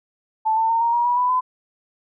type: tone with pitch steps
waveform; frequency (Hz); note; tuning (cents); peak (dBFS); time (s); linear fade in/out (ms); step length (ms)
sine; 878 / 895.9 / 914.2 / 932.9 / 952 / 971.4 / 991.2 / 1011.5; A5 / A5 / A#5 / A#5 / A#5 / B5 / B5 / B5; -4 / +31 / -34 / +1 / +36 / -29 / +6 / +41; -16; 0.45-1.41; 20; 120
effects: none